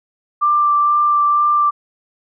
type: tone with vibrato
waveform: sine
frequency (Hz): 1180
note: D6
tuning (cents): +8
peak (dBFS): -11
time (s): 0.41-1.71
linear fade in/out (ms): 20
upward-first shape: sine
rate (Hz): 2.1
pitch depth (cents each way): 10
effects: none